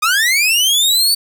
sawtooth linear sweep, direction up, 1200 to 4571 Hz, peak -8 dBFS, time 0.02-1.15 s, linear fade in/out 10 ms, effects 7-bit

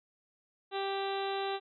harmonic tone, 392 Hz, G4, in tune, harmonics 1 / 2 / 3 / 4 / 5 / 6 / 7 / 8 / 9 / 10, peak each -35 / -36 / -43 / -46 / -49 / -51 / -47 / -50 / -47 / -45 dBFS, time 0.71-1.6 s, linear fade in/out 50 ms, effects none

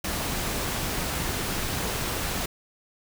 pink noise, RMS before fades -29 dBFS, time 0.04-2.46 s, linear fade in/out 5 ms, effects none

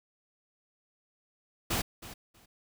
pink noise with echo, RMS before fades -30 dBFS, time 1.7-1.82 s, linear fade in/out 10 ms, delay 320 ms, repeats 2, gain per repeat -15 dB, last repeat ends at 2.46 s, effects none

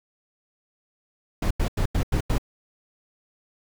brown noise bursts, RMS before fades -22 dBFS, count 6, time 1.42-2.382 s, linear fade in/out 5 ms, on 87 ms, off 88 ms, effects none

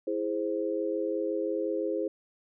sine chord, E augmented, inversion none, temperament equal, 329.6 / 415.3 / 523.3 Hz, E4 / G#4 / B#4, 0 / 0 / 0 cents, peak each -32 dBFS, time 0.07-2.08 s, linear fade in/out 5 ms, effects none

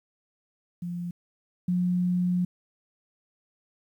sine tone pair in turn, 174.61 / 179.1 Hz, F3 / F3, 0 / +44 cents, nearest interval unison, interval 44 cents, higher second, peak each -30 / -22 dBFS, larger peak second, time 0.82-1.11 / 1.68-2.45 s, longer second, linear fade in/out 5 ms, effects 10-bit

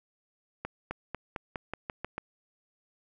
accelerating click train, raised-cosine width 0.5 ms, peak -19 dBFS, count 9, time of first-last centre 0.65-2.18 s, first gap 260 ms, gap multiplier 0.91, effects none

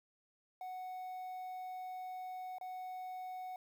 triangle tone with dropouts, 740 Hz, F#5, in tune, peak -40 dBFS, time 0.61-3.56 s, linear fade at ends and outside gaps 2 ms, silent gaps 2.584-2.611 s, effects 11-bit

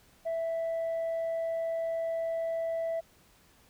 sine tone, 659.3 Hz, E5, in tune, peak -27 dBFS, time 0.25-3.01 s, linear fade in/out 20 ms, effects tanh soft clip ceiling -28 dBFS + pink hiss -62 dBFS RMS until 3.69 s

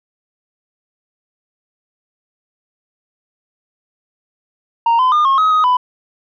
sine tone with pitch steps, 928 / 1020 / 1212 / 1081 / 1268 / 1253 / 997 Hz, A#5 / C6 / D#6 / C#6 / D#6 / D#6 / B5, -8 / -44 / -46 / -44 / +32 / +12 / +16 cents, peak -7 dBFS, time 4.86-5.77 s, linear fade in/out 5 ms, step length 130 ms, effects tanh soft clip ceiling -9 dBFS

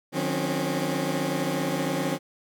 20% pulse tone cluster, 152.5 / 180.9 / 262.1 / 277.5 Hz, D#3 / F#3 / C4 / C#4, -34 / -39 / +3 / +2 cents, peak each -26 dBFS, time 0.12-2.19 s, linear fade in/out 50 ms, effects none

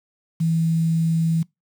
sine tone with quantisation, 163.6 Hz, E3, 13 cents flat, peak -17 dBFS, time 0.4-1.43 s, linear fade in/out 10 ms, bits 7, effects noise-tail reverb RT60 0.2 s tail -24 dB re dry

